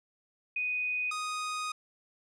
sine / sawtooth tone pair in turn, 2489 / 1244.5 Hz, D#7 / D#6, 0 / 0 cents, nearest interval octave, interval 1200 cents, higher first, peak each -29 / -29 dBFS, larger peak neither, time 0.56-1.11 / 1.11-1.72 s, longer second, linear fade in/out 5 ms, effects resampled to 22050 Hz

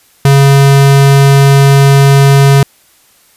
square tone, 138.59 Hz, C#3, in tune, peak -3 dBFS, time 0.25-2.63 s, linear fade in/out 2 ms, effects white hiss -47 dBFS RMS until 3.36 s + resampled to 32000 Hz

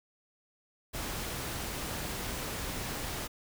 pink noise, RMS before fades -37 dBFS, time 0.93-3.28 s, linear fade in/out 20 ms, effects none

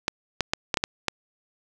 clicks, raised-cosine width 0.2 ms, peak -5 dBFS, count 7, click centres 0.081 / 0.407 / 0.535 / 0.742 / 0.772 / 0.839 / 1.083 s, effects none

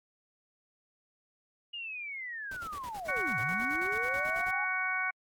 sine linear two-way sweep, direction down then up, 2879 to 102 to 840 Hz, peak -37 dBFS, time 1.73-4.65 s, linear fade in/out 10 ms, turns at 3.39 s
pink noise with tremolo, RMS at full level -48 dBFS, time 2.51-4.51 s, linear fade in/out 5 ms, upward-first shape square, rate 9.2 Hz, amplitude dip 80%
harmonic tone, 372.2 Hz, F#4, 10 cents sharp, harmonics 2 / 3 / 4 / 5 / 6, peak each -40 / -38 / -33 / -43 / -33 dBFS, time 3.08-5.11 s, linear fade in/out 10 ms
effects AAC 64 kbps

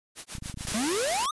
white noise with tremolo, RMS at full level -37 dBFS, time 0.15-0.76 s, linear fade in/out 50 ms, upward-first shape sine, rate 6.8 Hz, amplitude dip 100%
clicks, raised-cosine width 5 ms, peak -26 dBFS, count 11, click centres 0.352 / 0.383 / 0.424 / 0.459 / 0.498 / 0.542 / 0.574 / 0.609 / 0.651 / 0.685 / 0.72 s
white noise, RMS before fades -31 dBFS, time 0.67-1.26 s, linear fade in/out 0 ms
square exponential sweep, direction up, 203.5 to 1265 Hz, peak -27 dBFS, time 0.74-1.31 s, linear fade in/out 5 ms
effects resampled to 24000 Hz

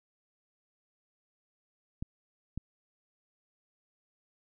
clicks, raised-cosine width 5 ms, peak -23 dBFS, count 2, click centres 2.025 / 2.576 s, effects none

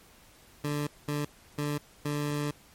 20% pulse tone bursts at uneven times, 146.83 Hz, D3, in tune, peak -24 dBFS, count 4, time 0.64-0.87 / 1.08-1.25 / 1.58-1.78 / 2.05-2.51 s, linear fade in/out 5 ms, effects pink hiss -57 dBFS RMS until 2.74 s + MP3 64 kbps

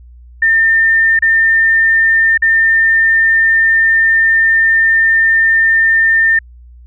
sine tone with dropouts, 1805 Hz, A6, 44 cents sharp, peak -7 dBFS, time 0.42-6.39 s, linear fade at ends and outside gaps 5 ms, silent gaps 1.191-1.222 / 2.376-2.421 s, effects added 60 Hz sine -35 dBFS peak until 6.86 s

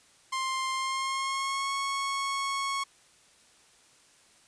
sawtooth tone with pitch glide, 1053 to 1100.9 Hz, C6 to C#6, +11 to -12 cents, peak -25 dBFS, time 0.32-2.84 s, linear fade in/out 10 ms, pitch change +77 cents, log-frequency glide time 0.72-1.73 s, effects white hiss -60 dBFS RMS until 4.47 s + resampled to 22050 Hz

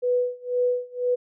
sine tone with tremolo, 493.9 Hz, B4, in tune, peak -18 dBFS, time 0.02-1.16 s, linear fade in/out 20 ms, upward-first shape sine, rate 2 Hz, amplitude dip 95%, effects none

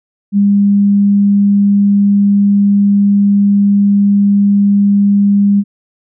sine tone, 201.5 Hz, G3, 48 cents sharp, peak -6 dBFS, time 0.32-5.64 s, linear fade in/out 50 ms, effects none

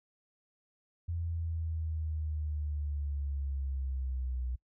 sine linear sweep, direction down, 85.1 to 61.7 Hz, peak -32 dBFS, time 1.08-4.56 s, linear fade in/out 10 ms, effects noise-tail reverb RT60 0.1 s tail -24 dB re dry

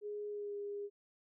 sine tone with pitch glide, 415.6 to 407.3 Hz, G#4 to G#4, +1 to -34 cents, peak -39 dBFS, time 0.01-0.9 s, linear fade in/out 50 ms, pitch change -35 cents, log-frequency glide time 0.29-0.55 s, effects none

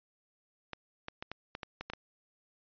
clicks, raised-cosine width 0.3 ms, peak -23 dBFS, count 9, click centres 0.733 / 1.084 / 1.225 / 1.316 / 1.551 / 1.632 / 1.81 / 1.9 / 1.935 s, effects resampled to 11025 Hz

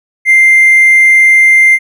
triangle tone with hard clipping, 2093 Hz, C7, in tune, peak -3 dBFS, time 0.25-1.79 s, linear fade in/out 50 ms, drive 4 dB, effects none

